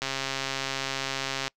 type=click train; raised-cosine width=0.2 ms; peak=-12 dBFS; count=198; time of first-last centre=0.02-1.479 s; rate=135 Hz; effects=noise-tail reverb RT60 0.1 s tail -25 dB re dry